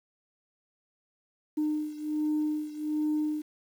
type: beating tone pair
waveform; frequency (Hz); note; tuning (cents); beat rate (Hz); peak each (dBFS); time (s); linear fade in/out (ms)
sine; 303.5 / 304.8; D#4 / D#4; -43 / -36; 1.3; -28 / -31; 1.57-3.42; 10
effects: tanh soft clip ceiling -22 dBFS + 9-bit